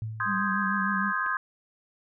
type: tone with exponential decay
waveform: sine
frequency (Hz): 110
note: A2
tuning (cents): 0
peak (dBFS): -28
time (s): 0.02-0.76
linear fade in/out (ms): 0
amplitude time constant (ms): 160
type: chord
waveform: sine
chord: Ab major seventh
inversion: first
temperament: equal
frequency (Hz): 1046.5 / 1244.5 / 1568 / 1661.2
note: C6 / Eb6 / G6 / Ab6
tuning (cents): 0 / 0 / 0 / 0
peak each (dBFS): -31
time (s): 0.2-1.37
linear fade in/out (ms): 2
type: tone with vibrato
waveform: sine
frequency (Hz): 196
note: G3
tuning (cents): 0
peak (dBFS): -29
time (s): 0.25-1.13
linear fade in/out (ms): 50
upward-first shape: triangle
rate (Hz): 6.5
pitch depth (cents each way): 53
type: clicks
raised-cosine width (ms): 0.5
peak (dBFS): -30 / -37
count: 2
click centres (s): 1.263 / 1.266
effects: none

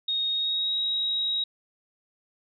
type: tone with pitch glide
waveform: sine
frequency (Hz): 3729 to 3812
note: A#7 to A#7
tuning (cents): 0 to +38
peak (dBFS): -24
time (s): 0.08-1.44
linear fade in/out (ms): 5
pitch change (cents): +38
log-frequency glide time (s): 0.3-0.77
effects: none

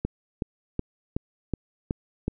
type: click train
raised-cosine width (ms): 3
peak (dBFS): -13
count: 7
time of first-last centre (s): 0.05-2.28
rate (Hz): 2.69
effects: none

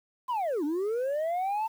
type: linear two-way sweep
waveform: sine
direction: down then up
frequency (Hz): 1046.5 to 280.9 to 903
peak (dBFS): -24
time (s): 0.28-1.68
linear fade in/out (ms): 20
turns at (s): 0.64
effects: tanh soft clip ceiling -26 dBFS + 9-bit

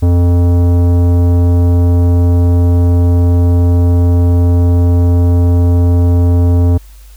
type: tone with tanh clipping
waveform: sine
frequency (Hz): 87.3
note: F2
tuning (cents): 0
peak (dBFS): -8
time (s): 0.02-6.78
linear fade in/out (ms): 10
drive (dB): 15
effects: added 50 Hz sine -33 dBFS peak until 7.16 s + white hiss -46 dBFS RMS until 7.16 s

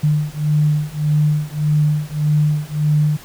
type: beating tone pair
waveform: sine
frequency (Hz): 149.6 / 151.3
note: D3 / D#3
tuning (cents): +32 / -48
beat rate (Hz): 1.7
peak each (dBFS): -17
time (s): 0.03-3.17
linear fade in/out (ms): 10
effects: pink hiss -40 dBFS RMS until 3.24 s

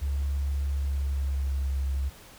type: tone with pitch glide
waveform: sine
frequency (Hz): 69.9 to 67.91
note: C#2 to C#2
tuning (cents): +15 to -35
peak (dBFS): -25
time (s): 0.01-2.1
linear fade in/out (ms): 20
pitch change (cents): -50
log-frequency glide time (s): 0.65-1.72
effects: pink hiss -50 dBFS RMS until 2.38 s

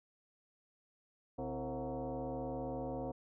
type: tone with frequency modulation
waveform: sine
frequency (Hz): 136.5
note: C#3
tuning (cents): -26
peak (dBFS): -37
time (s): 1.38-3.12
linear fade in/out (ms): 10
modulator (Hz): 198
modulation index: 3.2
effects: none

